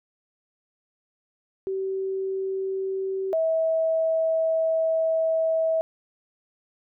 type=tone pair in turn; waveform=sine; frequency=383.8 / 647 Hz; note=G4 / E5; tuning=-37 / -32 cents; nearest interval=major sixth; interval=905 cents; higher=second; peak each=-25 / -20 dBFS; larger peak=second; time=1.67-3.33 / 3.33-5.81 s; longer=second; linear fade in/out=0 ms; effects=none